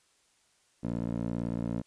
15% pulse tone with band-pass filter, 58 Hz, A#1, 8 cents flat, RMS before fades -33 dBFS, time 0.83-1.82 s, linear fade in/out 10 ms, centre 280 Hz, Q 1.2, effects white hiss -68 dBFS RMS until 1.86 s + resampled to 22050 Hz

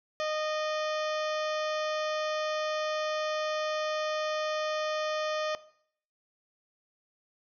harmonic tone with a mistuned harmonic, 616 Hz, D#5, 17 cents flat, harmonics 1 / 2 / 3 / 4 / 5 / 6 / 7 / 8 / 9 / 10, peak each -30 / -36 / -40 / -42 / -44 / -46 / -47 / -48 / -49 / -50 dBFS, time 0.2-5.55 s, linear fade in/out 0 ms, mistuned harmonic 6, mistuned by -98 cents, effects noise-tail reverb RT60 0.6 s tail -17 dB re dry

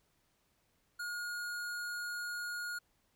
sine tone with hard clipping, 1434 Hz, F6, 45 cents sharp, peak -39 dBFS, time 0.99-2.79 s, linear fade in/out 10 ms, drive 17 dB, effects pink hiss -75 dBFS RMS until 3.15 s

